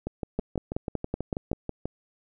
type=two click trains; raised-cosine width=2 ms; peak=-14 / -17 dBFS; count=7 / 12; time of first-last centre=0.39-1.516 / 0.07-1.856 s; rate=5.33 / 6.16 Hz; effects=none